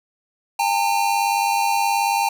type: tone pair together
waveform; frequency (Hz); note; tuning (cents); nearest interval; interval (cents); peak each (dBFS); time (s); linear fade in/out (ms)
square; 806 / 904.7; G5 / A5; +48 / +48; major second; 200; -21; 0.59-2.29; 5
effects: none